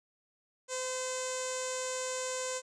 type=tone with low-pass filter; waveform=sawtooth; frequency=513 Hz; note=C5; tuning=34 cents flat; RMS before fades=-36 dBFS; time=0.68-2.62 s; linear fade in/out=50 ms; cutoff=7300 Hz; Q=7.9; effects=none